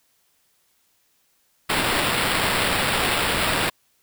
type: noise with sample-and-hold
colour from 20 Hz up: white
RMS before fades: -22 dBFS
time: 1.69-3.7 s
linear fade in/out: 10 ms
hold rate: 6300 Hz
effects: white hiss -65 dBFS RMS until 4.02 s